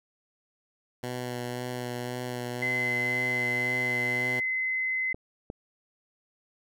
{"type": "tone with vibrato", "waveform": "10% pulse", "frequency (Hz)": 123.47, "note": "B2", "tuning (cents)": 0, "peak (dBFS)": -24, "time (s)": [1.03, 4.4], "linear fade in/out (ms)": 5, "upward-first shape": "sine", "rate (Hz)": 1.9, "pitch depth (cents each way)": 17}
{"type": "tone", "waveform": "sine", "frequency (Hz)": 2047, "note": "C7", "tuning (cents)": -38, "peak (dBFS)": -26, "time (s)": [2.62, 5.13], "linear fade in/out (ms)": 5}
{"type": "clicks", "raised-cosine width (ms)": 2, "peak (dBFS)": -23, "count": 2, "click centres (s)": [5.145, 5.501]}
{"effects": []}